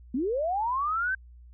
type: linear sweep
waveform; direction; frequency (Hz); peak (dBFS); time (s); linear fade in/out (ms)
sine; up; 229.6 to 1576; -25; 0.14-1.15; 5
effects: added 60 Hz sine -47 dBFS peak until 1.53 s